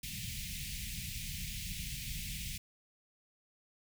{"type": "band-stop noise", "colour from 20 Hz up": "pink", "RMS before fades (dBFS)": -41, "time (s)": [0.03, 2.58], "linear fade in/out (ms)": 5, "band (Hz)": [200, 2100], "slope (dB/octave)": 48, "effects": []}